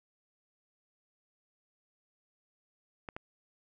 clicks, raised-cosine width 0.5 ms, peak -25 dBFS, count 2, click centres 3.088 / 3.165 s, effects none

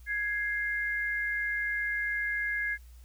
sine tone pair together, 1661.2 / 2104 Hz, G#6 / C7, 0 / +9 cents, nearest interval major third, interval 409 cents, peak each -30 / -33 dBFS, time 0.06-2.78 s, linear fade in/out 50 ms, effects added 60 Hz sine -48 dBFS peak until 3.04 s + white hiss -64 dBFS RMS until 3.04 s

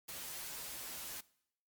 white noise with comb filter, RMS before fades -45 dBFS, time 0.08-1.21 s, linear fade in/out 10 ms, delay 10 ms, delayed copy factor -0.8, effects noise-tail reverb RT60 0.7 s tail -21 dB re dry + MP3 96 kbps

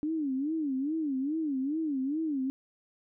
sine tone with vibrato, 290.4 Hz, D4, 19 cents flat, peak -28 dBFS, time 0.03-2.5 s, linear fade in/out 0 ms, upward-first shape sine, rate 2.4 Hz, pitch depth 190 cents each way, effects none

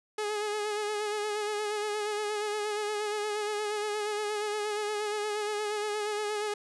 sawtooth tone with vibrato, 420 Hz, G#4, 19 cents sharp, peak -26 dBFS, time 0.18-6.54 s, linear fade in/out 5 ms, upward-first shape sine, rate 8.5 Hz, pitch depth 35 cents each way, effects resampled to 24000 Hz + 11-bit

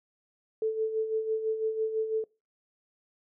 sine tone with tremolo, 440 Hz, A4, in tune, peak -24 dBFS, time 0.62-2.24 s, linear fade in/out 2 ms, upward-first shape sine, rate 6 Hz, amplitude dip 60%, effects noise-tail reverb RT60 0.3 s tail -24 dB re dry

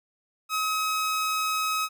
sawtooth tone, 1274 Hz, D#6, 41 cents sharp, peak -21 dBFS, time 0.49-1.89 s, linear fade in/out 50 ms, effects none

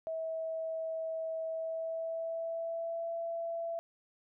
sine tone with pitch glide, 647 to 669.8 Hz, E5 to E5, -32 to +27 cents, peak -34 dBFS, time 0.07-3.79 s, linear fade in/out 0 ms, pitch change +59 cents, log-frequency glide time 1.47-3.12 s, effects none

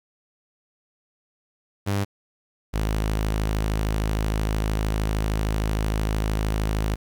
sawtooth tone pair in turn, 100.1 / 53.12 Hz, G2 / G#1, +37 / +40 cents, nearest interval major seventh, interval 1097 cents, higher first, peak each -18 dBFS, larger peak neither, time 1.86-2.05 / 2.73-6.96 s, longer second, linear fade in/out 20 ms, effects 9-bit

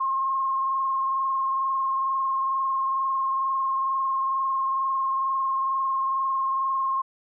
sine tone with frequency modulation, 1070 Hz, C6, 38 cents sharp, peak -22 dBFS, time 0-7.02 s, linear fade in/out 10 ms, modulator 22.2 Hz, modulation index 0.7, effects none

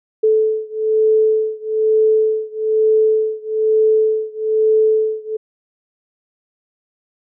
sine beating tone pair, 435.5 / 436.6 Hz, A4 / A4, -18 / -13 cents, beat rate 1.1 Hz, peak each -15 / -16 dBFS, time 0.23-5.37 s, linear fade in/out 10 ms, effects none

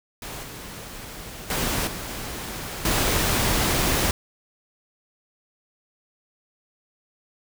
pink noise with level steps, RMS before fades -35 / -38 / -25 / -33 / -22 dBFS, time 0.22-4.11 s, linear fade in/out 2 ms, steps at 0.43 / 1.5 / 1.87 / 2.85 s, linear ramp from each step 2 ms, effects none

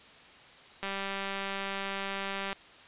click train, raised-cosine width 0.3 ms, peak -19 dBFS, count 334, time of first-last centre 0.83-2.529 s, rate 196 Hz, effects white hiss -53 dBFS RMS until 2.87 s + resampled to 8000 Hz

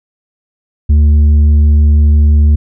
sine tone with tanh clipping, 74.5 Hz, D2, 25 cents sharp, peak -5 dBFS, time 0.89-2.56 s, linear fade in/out 10 ms, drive 5 dB, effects none

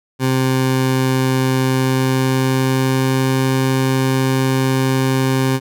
20% pulse tone with pitch glide, 130.81 to 132.02 Hz, C3 to C3, 0 to +16 cents, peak -9 dBFS, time 0.19-5.6 s, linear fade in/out 50 ms, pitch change +16 cents, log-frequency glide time 1.63-3.4 s, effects none

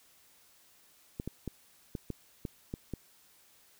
clicks, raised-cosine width 3 ms, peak -23 dBFS, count 8, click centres 1.199 / 1.276 / 1.477 / 1.952 / 2.103 / 2.452 / 2.739 / 2.937 s, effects white hiss -63 dBFS RMS until 3.79 s

